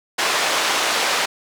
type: band-pass noise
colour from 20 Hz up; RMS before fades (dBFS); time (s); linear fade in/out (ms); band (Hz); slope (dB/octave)
pink; -20; 0.18-1.26; 10; 660 to 6500; 12
effects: none